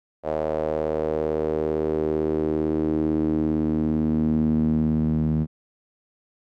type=tone with band-pass filter sweep; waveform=sawtooth; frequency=77.78 Hz; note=D#2; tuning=in tune; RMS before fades=-23 dBFS; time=0.23-5.47 s; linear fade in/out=50 ms; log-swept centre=590 to 190 Hz; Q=4; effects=none